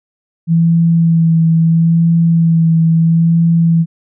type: tone with vibrato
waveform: sine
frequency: 165.2 Hz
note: E3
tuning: 4 cents sharp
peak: -7 dBFS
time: 0.47-3.86 s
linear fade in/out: 50 ms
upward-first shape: sine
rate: 0.75 Hz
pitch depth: 20 cents each way
effects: none